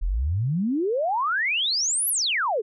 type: exponential two-way sweep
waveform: sine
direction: up then down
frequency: 36.77 to 11930 to 386.3 Hz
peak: -21 dBFS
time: 0.01-2.62 s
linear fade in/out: 20 ms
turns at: 2.09 s
effects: none